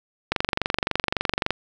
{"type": "click train", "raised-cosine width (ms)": 0.3, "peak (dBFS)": -5, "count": 29, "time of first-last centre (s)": [0.32, 1.506], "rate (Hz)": 23.6, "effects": []}